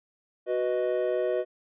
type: chord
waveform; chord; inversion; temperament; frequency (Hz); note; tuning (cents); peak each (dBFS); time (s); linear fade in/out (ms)
triangle; B major; second; equal; 370 / 493.9 / 622.3; F#4 / B4 / D#5; 0 / 0 / 0; -27; 0.46-1.45; 50
effects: resampled to 8000 Hz